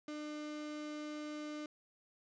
35% pulse tone, 300.6 Hz, D4, 40 cents sharp, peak -40 dBFS, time 0.08-1.66 s, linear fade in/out 2 ms, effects resampled to 16000 Hz + 13-bit

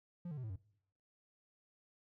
triangle tone with pitch steps, 174.61 / 149.4 / 127.82 / 109.36 / 93.57 Hz, F3 / D3 / C3 / A2 / F#2, 0 / +30 / -40 / -10 / +20 cents, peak -39 dBFS, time 0.25-0.56 s, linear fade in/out 5 ms, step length 62 ms, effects noise-tail reverb RT60 0.7 s tail -22 dB re dry

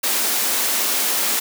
white high-pass noise, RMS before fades -20 dBFS, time 0.03-1.4 s, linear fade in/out 10 ms, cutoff 200 Hz, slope 96 dB/octave, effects none

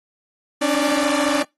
sawtooth tone cluster, 275.4 / 299.6 / 585 Hz, C#4 / D4 / D5, -11 / +35 / -7 cents, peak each -18 dBFS, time 0.61-1.43 s, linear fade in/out 10 ms, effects noise-tail reverb RT60 0.2 s tail -26 dB re dry + AAC 32 kbps

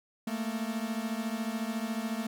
45% pulse beating tone pair, 218 / 232 Hz, A3 / A#3, -16 / -8 cents, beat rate 14 Hz, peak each -34 / -35 dBFS, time 0.27-2.27 s, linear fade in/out 5 ms, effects none

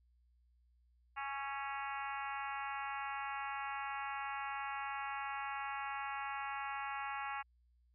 harmonic tone with a mistuned harmonic, 277.2 Hz, C#4, in tune, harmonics 3 / 4 / 5 / 6 / 7 / 8 / 9 / 10, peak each -43 / -45 / -47 / -49 / -50 / -51 / -52 / -53 dBFS, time 1.16-7.43 s, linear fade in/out 20 ms, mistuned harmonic 5, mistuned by -29 cents, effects added 60 Hz sine -68 dBFS peak until 7.94 s

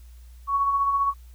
sine tone with tremolo, 1115 Hz, C#6, 10 cents sharp, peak -18 dBFS, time 0.47-1.14 s, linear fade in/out 50 ms, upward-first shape sine, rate 15 Hz, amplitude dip 40%, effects added 60 Hz sine -43 dBFS peak until 1.34 s + white hiss -61 dBFS RMS until 1.34 s

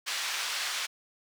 white band-pass noise, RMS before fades -33 dBFS, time 0.06-0.87 s, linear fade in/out 20 ms, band 1100 to 4700 Hz, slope 12 dB/octave, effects none

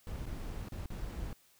brown noise with dropouts, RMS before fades -40 dBFS, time 0.07-1.33 s, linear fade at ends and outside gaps 1 ms, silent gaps 0.256-0.265 / 0.686-0.721 / 0.859-0.903 s, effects white hiss -66 dBFS RMS until 1.59 s

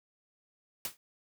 white noise with exponential decay, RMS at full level -32 dBFS, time 0.85-0.97 s, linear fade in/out 1 ms, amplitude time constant 26 ms, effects none

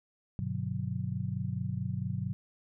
sine chord, G major seventh, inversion none, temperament just, 98 / 122.5 / 147 / 183.75 Hz, G2 / B2 / D3 / F#3, 0 / -14 / +2 / -12 cents, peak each -37 / -35 / -39 / -37 dBFS, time 0.39-2.33 s, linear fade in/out 0 ms, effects none

